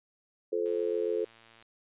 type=chord; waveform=sine; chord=F major; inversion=none; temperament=just; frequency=349.2 / 436.5 / 523.8 Hz; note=F4 / A4 / C5; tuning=0 / -14 / +2 cents; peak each=-34 / -29 / -35 dBFS; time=0.52-1.25 s; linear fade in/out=10 ms
type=click train; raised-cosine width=0.2 ms; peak=-38 dBFS; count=111; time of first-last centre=0.66-1.625 s; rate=114 Hz
effects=resampled to 8000 Hz